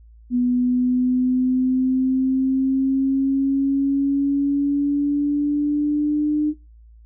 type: exponential sweep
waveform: sine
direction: up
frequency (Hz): 245.7 to 301.8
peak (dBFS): -16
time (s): 0.3-6.54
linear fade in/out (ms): 50
effects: noise-tail reverb RT60 0.2 s tail -18 dB re dry + added 56 Hz sine -44 dBFS peak until 7.05 s